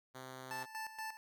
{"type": "tone", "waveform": "5% pulse", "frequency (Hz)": 130, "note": "C3", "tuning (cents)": -11, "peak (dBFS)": -36, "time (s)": [0.14, 0.66], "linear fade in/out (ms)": 20}
{"type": "tone with tremolo", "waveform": "25% pulse", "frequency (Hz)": 880, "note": "A5", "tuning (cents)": 0, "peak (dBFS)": -37, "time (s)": [0.51, 1.17], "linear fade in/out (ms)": 0, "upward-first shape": "square", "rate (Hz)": 4.2, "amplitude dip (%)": 70}
{"effects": []}